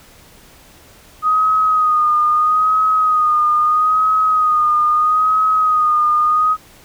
sine tone with vibrato, 1244.5 Hz, D#6, in tune, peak -11 dBFS, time 1.22-6.57 s, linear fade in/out 50 ms, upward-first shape sine, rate 0.77 Hz, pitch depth 41 cents each way, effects pink hiss -45 dBFS RMS until 6.84 s

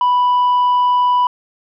sine tone, 987.8 Hz, B5, in tune, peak -8 dBFS, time 0.01-1.27 s, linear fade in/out 2 ms, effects tanh soft clip ceiling -10 dBFS

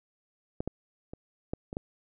clicks, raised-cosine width 2 ms, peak -18 / -18 / -27 / -18 / -24 / -19 dBFS, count 6, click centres 0.605 / 0.676 / 1.135 / 1.535 / 1.729 / 1.769 s, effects none

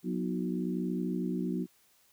harmonic tone with a mistuned harmonic, 60.9 Hz, B1, 24 cents flat, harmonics 3 / 4 / 5 / 6, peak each -33 / -35 / -37 / -39 dBFS, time 0.03-1.67 s, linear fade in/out 50 ms, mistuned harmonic 5, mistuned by +45 cents, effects white hiss -66 dBFS RMS until 2.12 s

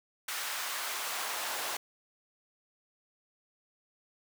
pink noise with high-pass filter sweep, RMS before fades -36 dBFS, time 0.28-1.77 s, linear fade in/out 5 ms, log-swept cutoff 1300 to 700 Hz, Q 1, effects none

